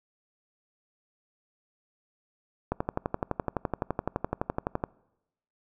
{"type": "click train", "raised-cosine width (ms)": 1, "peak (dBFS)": -13, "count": 26, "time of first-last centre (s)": [2.72, 4.839], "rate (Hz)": 11.8, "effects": ["noise-tail reverb RT60 0.9 s tail -24 dB re dry"]}